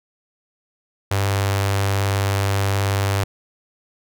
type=tone with notch filter; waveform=sawtooth; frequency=98.7 Hz; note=G2; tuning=12 cents sharp; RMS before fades=-20 dBFS; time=1.11-3.24 s; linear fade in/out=5 ms; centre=220 Hz; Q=0.69; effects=none